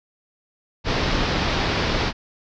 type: low-pass noise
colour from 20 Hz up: pink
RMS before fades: -22 dBFS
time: 0.84-2.13 s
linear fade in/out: 50 ms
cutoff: 5300 Hz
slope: 48 dB/octave
effects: none